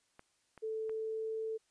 clicks, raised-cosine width 0.5 ms, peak -37 dBFS, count 3, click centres 0.194 / 0.577 / 0.895 s
sine tone with pitch glide, 440 to 442.5 Hz, A4 to A4, 0 to +10 cents, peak -35 dBFS, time 0.62-1.58 s, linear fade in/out 20 ms, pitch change +10 cents, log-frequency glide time 0.82-1.41 s
effects white hiss -75 dBFS RMS until 1.7 s + resampled to 22050 Hz

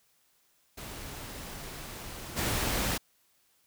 pink noise with level steps, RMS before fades -42 / -30 dBFS, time 0.77-2.98 s, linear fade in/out 10 ms, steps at 2.36 s, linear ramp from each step 20 ms, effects white hiss -69 dBFS RMS until 3.66 s

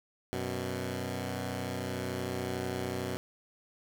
10% pulse tone pair together, 93.4 / 124.67 Hz, F#2 / B2, +17 / +17 cents, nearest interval perfect fourth, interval 500 cents, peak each -28 dBFS, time 0.33-3.17 s, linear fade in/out 0 ms, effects none

